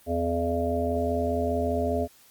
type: harmonic tone with a mistuned harmonic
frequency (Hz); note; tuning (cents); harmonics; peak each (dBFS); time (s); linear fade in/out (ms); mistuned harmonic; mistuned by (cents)
85; F2; -46; 1 / 3 / 5 / 7 / 8; -30 / -30 / -30 / -30 / -30; 0.06-2.08; 50; 1; -76
effects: white hiss -56 dBFS RMS until 2.3 s + Opus 32 kbps